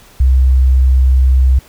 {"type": "tone", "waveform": "sine", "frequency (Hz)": 65, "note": "C2", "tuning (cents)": -11, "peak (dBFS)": -5, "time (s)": [0.2, 1.59], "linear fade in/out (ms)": 5, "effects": ["tanh soft clip ceiling -1 dBFS", "pink hiss -43 dBFS RMS until 1.68 s"]}